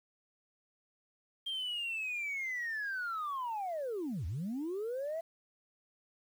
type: linear two-way sweep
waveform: sine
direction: down then up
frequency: 3206 to 72.3 to 672 Hz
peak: -33 dBFS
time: 1.46-5.21 s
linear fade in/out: 10 ms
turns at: 4.26 s
effects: tanh soft clip ceiling -32 dBFS + 10-bit